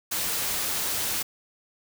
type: noise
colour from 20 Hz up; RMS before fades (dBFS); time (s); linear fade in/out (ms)
white; -28; 0.11-1.23; 10
effects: none